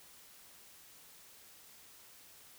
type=silence; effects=white hiss -58 dBFS RMS until 2.58 s